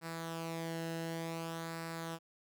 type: tone with flanger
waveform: sawtooth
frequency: 164.81 Hz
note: E3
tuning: in tune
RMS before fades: -41 dBFS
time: 0.01-2.19 s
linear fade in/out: 50 ms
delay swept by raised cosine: 0.31 to 0.87 ms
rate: 0.55 Hz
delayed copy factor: -0.55
effects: none